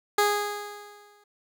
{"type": "tone with exponential decay", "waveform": "15% pulse", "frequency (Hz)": 412.8, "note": "G#4", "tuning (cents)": -10, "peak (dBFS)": -12, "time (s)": [0.18, 1.24], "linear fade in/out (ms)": 5, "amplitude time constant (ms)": 230, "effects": []}